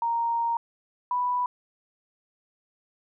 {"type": "tone pair in turn", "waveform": "sine", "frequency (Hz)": [931, 987.1], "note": ["A#5", "B5"], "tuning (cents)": [-2, -1], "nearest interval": "minor second", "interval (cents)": 101, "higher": "second", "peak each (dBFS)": -23, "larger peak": "neither", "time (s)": [[0.02, 0.57], [1.11, 1.46]], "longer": "first", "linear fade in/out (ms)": 2, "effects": []}